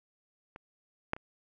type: clicks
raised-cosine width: 0.5 ms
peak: -30 / -14 / -30 dBFS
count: 3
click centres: 0.561 / 1.134 / 1.165 s
effects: none